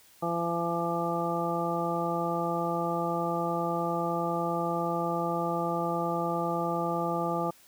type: harmonic tone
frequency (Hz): 169.8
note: F3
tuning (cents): -48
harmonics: 1 / 2 / 3 / 4 / 5 / 7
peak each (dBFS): -34 / -34 / -34 / -34 / -34 / -34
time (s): 0.22-7.51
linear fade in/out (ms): 10
effects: white hiss -58 dBFS RMS until 7.67 s